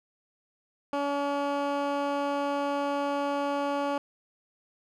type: tone with band-pass filter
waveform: 15% pulse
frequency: 284 Hz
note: C#4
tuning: 42 cents sharp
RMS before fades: -29 dBFS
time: 0.93-3.98 s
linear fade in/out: 2 ms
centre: 660 Hz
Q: 0.51
effects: none